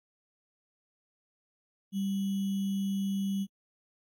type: tone with sample-and-hold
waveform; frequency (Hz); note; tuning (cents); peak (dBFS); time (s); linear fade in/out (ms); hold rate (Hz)
sine; 196; G3; 0; -28; 1.92-3.47; 50; 3150
effects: AAC 64 kbps